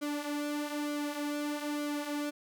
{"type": "tone with flanger", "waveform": "sawtooth", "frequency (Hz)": 293.7, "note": "D4", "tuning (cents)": 0, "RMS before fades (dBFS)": -35, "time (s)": [0.01, 2.31], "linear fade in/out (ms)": 20, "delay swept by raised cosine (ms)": [1.1, 5.8], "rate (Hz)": 1.1, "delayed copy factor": -0.6, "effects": []}